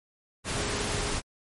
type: tone in noise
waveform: sine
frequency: 413 Hz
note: G#4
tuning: 10 cents flat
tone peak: -39 dBFS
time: 0.48-1.17 s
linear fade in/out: 50 ms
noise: pink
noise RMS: -30 dBFS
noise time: 0.44-1.22 s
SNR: -12 dB
effects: MP3 48 kbps